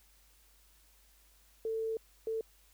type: tone bursts at uneven times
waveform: sine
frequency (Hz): 446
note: A4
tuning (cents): +23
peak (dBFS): -32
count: 2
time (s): 1.65-1.97 / 2.27-2.41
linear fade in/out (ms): 2
effects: added 50 Hz sine -65 dBFS peak until 2.73 s + white hiss -66 dBFS RMS until 2.73 s